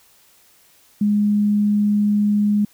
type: tone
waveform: sine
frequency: 207.2 Hz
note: G#3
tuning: 4 cents flat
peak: -14 dBFS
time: 1.01-2.65 s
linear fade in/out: 5 ms
effects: white hiss -54 dBFS RMS until 2.73 s